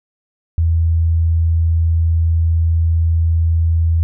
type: tone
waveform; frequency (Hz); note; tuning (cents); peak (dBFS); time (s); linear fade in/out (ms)
sine; 82.41; E2; 0; -11; 0.58-4.03; 0
effects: none